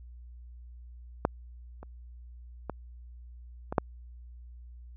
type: clicks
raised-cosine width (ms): 1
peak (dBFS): -9 / -30 / -19 / -19 / -8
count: 5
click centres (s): 1.251 / 1.83 / 2.697 / 3.725 / 3.782
effects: added 60 Hz sine -45 dBFS peak until 4.96 s